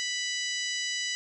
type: harmonic tone with a mistuned harmonic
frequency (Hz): 987.8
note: B5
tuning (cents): 0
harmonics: 2 / 3 / 4 / 5 / 6 / 7 / 8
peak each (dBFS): -34 / -35 / -38 / -37 / -38 / -43 / -43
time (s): 0-1.15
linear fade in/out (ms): 0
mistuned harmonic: 7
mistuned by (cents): -28
effects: none